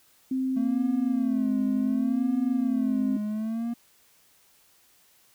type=tone; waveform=sine; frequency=261.6 Hz; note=C4; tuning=in tune; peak=-24 dBFS; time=0.31-3.17 s; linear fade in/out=5 ms
type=tone with vibrato; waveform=triangle; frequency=223.5 Hz; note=A3; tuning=27 cents sharp; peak=-25 dBFS; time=0.56-3.74 s; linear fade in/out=10 ms; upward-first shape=sine; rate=0.68 Hz; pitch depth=120 cents each way
effects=white hiss -61 dBFS RMS until 5.34 s